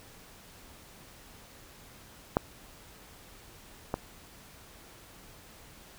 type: clicks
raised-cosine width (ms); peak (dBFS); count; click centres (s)
1; -9 / -15; 2; 2.369 / 3.941
effects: pink hiss -53 dBFS RMS until 5.98 s